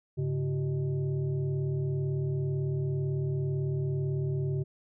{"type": "tone with frequency modulation", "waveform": "sine", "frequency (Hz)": 140, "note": "C#3", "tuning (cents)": 18, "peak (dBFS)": -27, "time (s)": [0.17, 4.64], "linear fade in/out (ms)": 20, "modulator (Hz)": 242, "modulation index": 0.76, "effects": []}